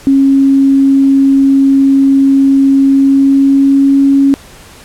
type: tone with pitch glide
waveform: sine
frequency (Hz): 272.8 to 276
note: C#4 to C#4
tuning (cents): -28 to -7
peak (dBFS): -4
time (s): 0.07-4.34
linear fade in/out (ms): 0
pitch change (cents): +21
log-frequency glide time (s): 2.88-4.02
effects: pink hiss -36 dBFS RMS until 4.84 s + low-pass 12000 Hz 12 dB/octave